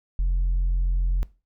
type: tone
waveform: sine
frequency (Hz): 43.65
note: F1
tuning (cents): 0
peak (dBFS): -17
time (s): 0.19-1.23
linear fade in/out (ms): 0
effects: noise-tail reverb RT60 0.3 s tail -21 dB re dry + tanh soft clip ceiling -18 dBFS